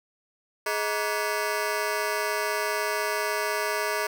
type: ring-modulated tone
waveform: 15% pulse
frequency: 526 Hz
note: C5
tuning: 9 cents sharp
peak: -16 dBFS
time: 0.66-4.07 s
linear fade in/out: 5 ms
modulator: 105 Hz
effects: none

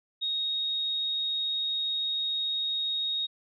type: tone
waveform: sine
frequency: 3747 Hz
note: A#7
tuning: 8 cents sharp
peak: -27 dBFS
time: 0.21-3.27 s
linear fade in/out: 20 ms
effects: none

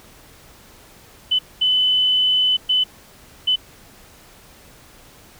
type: tone bursts at uneven times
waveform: sine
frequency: 3014 Hz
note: F#7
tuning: 31 cents sharp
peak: -14 dBFS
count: 4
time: 1.31-1.39 / 1.61-2.57 / 2.69-2.84 / 3.47-3.56 s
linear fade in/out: 10 ms
effects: pink hiss -47 dBFS RMS until 5.39 s

